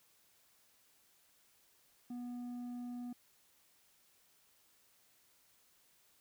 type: tone with low-pass filter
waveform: square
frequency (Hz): 243.9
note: B3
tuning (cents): -21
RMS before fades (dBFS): -44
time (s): 2.1-3.13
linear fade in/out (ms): 5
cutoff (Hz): 500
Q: 0.88
effects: white hiss -70 dBFS RMS until 6.2 s